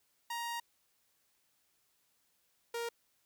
sawtooth tone pair in turn, 939 / 468.1 Hz, A#5 / A#4, +12 / +7 cents, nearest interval octave, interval 1205 cents, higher first, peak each -33 / -32 dBFS, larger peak second, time 0.3-0.6 / 2.74-2.89 s, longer first, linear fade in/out 5 ms, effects white hiss -75 dBFS RMS until 3.25 s

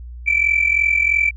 sine tone pair together, 2306 / 2349 Hz, D7 / D7, -32 / 0 cents, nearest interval unison, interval 32 cents, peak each -16 dBFS, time 0.26-1.31 s, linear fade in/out 20 ms, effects tanh soft clip ceiling -6 dBFS + added 60 Hz sine -31 dBFS peak until 1.36 s

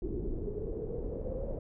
brown noise with low-pass filter sweep, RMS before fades -36 dBFS, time 0.02-1.59 s, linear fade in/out 2 ms, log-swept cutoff 360 to 560 Hz, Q 8, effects none

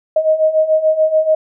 sine beating tone pair, 623 / 629.9 Hz, D#5 / D#5, +2 / +21 cents, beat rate 6.9 Hz, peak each -16 / -12 dBFS, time 0.16-1.35 s, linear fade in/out 5 ms, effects none

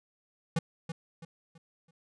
square tone with echo, 164.81 Hz, E3, in tune, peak -26 dBFS, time 0.56-0.59 s, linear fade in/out 5 ms, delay 330 ms, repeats 4, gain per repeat -9 dB, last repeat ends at 1.91 s, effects resampled to 22050 Hz

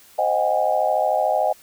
sine chord, Ab dominant seventh, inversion first, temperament equal with one note detuned, 523.3 / 622.3 / 740 / 813.5 Hz, C5 / Eb5 / Gb5 / Ab5, 0 / 0 / 0 / -36 cents, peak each -26 / -21 / -22 / -23 dBFS, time 0.18-1.53 s, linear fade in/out 10 ms, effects white hiss -50 dBFS RMS until 1.62 s

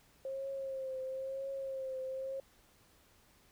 sine tone with vibrato, 533 Hz, C5, 32 cents sharp, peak -37 dBFS, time 0.25-2.4 s, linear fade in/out 2 ms, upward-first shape triangle, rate 1 Hz, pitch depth 43 cents each way, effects pink hiss -66 dBFS RMS until 3.51 s

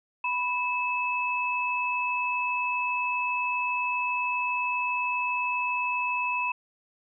sine tone pair together, 987.5 / 2600 Hz, B5 / E7, 0 / -24 cents, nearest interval octave + perfect fourth, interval 1676 cents, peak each -28 dBFS, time 0.24-6.52 s, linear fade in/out 5 ms, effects none

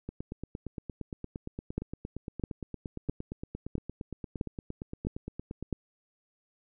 two click trains, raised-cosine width 3 ms, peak -24 / -17 dBFS, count 49 / 7, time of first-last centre 0.09-5.626 / 1.78-5.727 s, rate 8.67 / 1.52 Hz, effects none

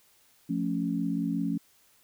sine chord, F augmented, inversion none, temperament equal, 174.61 / 220 / 277.2 Hz, F3 / A3 / C#4, 0 / 0 / 0 cents, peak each -31 / -32 / -30 dBFS, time 0.49-1.58 s, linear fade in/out 10 ms, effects white hiss -63 dBFS RMS until 2.03 s

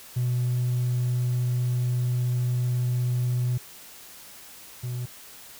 triangle tone pair in turn, 123.47 / 123.47 Hz, B2 / B2, 0 / 0 cents, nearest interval unison, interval 0 cents, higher neither, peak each -19 / -26 dBFS, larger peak first, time 0.16-3.58 / 4.83-5.06 s, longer first, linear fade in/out 10 ms, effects tanh soft clip ceiling -18 dBFS + white hiss -46 dBFS RMS until 5.59 s

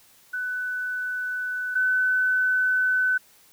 sine tone pair in turn, 1496 / 1509 Hz, F#6 / F#6, +19 / +34 cents, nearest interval unison, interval 15 cents, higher second, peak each -26 / -19 dBFS, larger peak second, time 0.33-1.75 / 1.75-3.18 s, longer second, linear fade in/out 10 ms, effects white hiss -56 dBFS RMS until 3.52 s

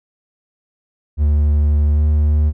triangle tone with pitch glide, 74 to 75.21 Hz, D2 to D2, +14 to +42 cents, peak -9 dBFS, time 1.17-2.53 s, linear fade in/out 50 ms, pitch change +28 cents, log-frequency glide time 1.91-2.06 s, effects none

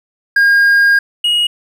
triangle tone pair in turn, 1620 / 2887 Hz, G#6 / F#7, -43 / -43 cents, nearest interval minor seventh, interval 1000 cents, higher second, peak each -5 / -9 dBFS, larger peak first, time 0.36-0.99 / 1.24-1.47 s, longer first, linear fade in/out 5 ms, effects none

